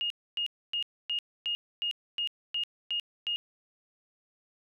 sine tone bursts, 2851 Hz, F7, 35 cents sharp, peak -28 dBFS, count 10, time 0.01-3.36 s, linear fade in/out 0 ms, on 92 ms, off 270 ms, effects none

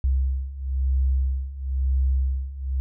sine beating tone pair, 65.41 / 66.41 Hz, C2 / C2, 0 / +26 cents, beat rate 1 Hz, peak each -25 / -22 dBFS, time 0.04-2.8 s, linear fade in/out 0 ms, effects none

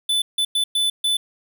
square tone bursts at uneven times, 3499 Hz, A7, 10 cents flat, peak -18 dBFS, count 5, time 0.09-0.22 / 0.38-0.45 / 0.55-0.64 / 0.75-0.9 / 1.04-1.17 s, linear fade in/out 5 ms, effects none

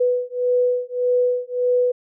sine beating tone pair, 493.9 / 495.6 Hz, B4 / B4, 0 / +6 cents, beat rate 1.7 Hz, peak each -20 dBFS, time 0-1.92 s, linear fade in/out 10 ms, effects none

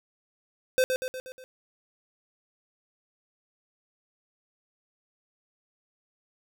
square tone with echo, 515 Hz, C5, 28 cents flat, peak -20 dBFS, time 0.78-0.84 s, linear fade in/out 0 ms, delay 120 ms, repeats 5, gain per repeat -5 dB, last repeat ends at 1.44 s, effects none

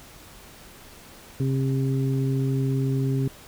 harmonic tone, 133.9 Hz, C3, 40 cents sharp, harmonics 1 / 2 / 3, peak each -22 / -28 / -32 dBFS, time 1.4-3.28 s, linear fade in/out 2 ms, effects pink hiss -47 dBFS RMS until 3.47 s

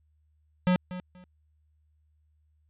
square tone with echo, 181.5 Hz, F#3, 33 cents flat, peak -21 dBFS, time 0.67-0.76 s, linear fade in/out 0 ms, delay 240 ms, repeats 2, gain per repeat -14 dB, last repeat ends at 1.24 s, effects added 76 Hz sine -64 dBFS peak until 2.69 s + resampled to 8000 Hz

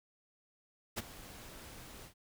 pink noise with ADSR envelope, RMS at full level -35 dBFS, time 0.96-2.14 s, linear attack 23 ms, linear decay 25 ms, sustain -16 dB, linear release 100 ms, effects none

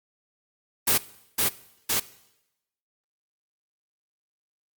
white noise with echo, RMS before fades -20 dBFS, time 0.87-0.98 s, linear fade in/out 10 ms, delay 510 ms, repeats 2, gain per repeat -2 dB, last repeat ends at 2 s, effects noise-tail reverb RT60 0.9 s tail -19 dB re dry + Opus 32 kbps

